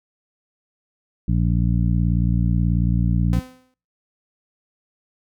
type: harmonic tone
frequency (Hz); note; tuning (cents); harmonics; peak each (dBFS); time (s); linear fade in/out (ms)
58.4; A#1; +4; 1 / 2 / 3 / 4 / 5; -20 / -21 / -21 / -31 / -32; 1.28-3.4; 5
type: tone with exponential decay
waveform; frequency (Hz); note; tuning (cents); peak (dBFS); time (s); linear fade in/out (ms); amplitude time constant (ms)
sawtooth; 255.9; C4; -38; -23; 3.33-3.74; 0; 89
effects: noise-tail reverb RT60 0.5 s tail -26 dB re dry